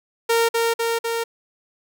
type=tone with echo; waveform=sawtooth; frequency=461.2 Hz; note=A#4; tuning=19 cents flat; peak=-12 dBFS; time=0.29-0.49 s; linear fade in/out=10 ms; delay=250 ms; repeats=3; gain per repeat=-2 dB; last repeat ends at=1.24 s; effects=none